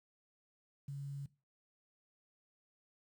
sine tone with quantisation, 140 Hz, C#3, 18 cents sharp, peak -40 dBFS, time 0.88-1.26 s, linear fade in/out 5 ms, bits 11, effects noise-tail reverb RT60 0.3 s tail -19 dB re dry

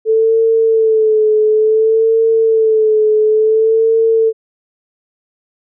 sine tone with vibrato, 440 Hz, A4, in tune, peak -8 dBFS, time 0.05-4.33 s, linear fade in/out 50 ms, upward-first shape sine, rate 0.57 Hz, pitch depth 43 cents each way, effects none

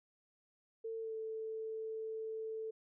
sine tone with pitch glide, 450 to 441.8 Hz, A4 to A4, +39 to +7 cents, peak -39 dBFS, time 0.84-2.71 s, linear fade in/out 10 ms, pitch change -32 cents, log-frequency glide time 0.99-1.14 s, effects none

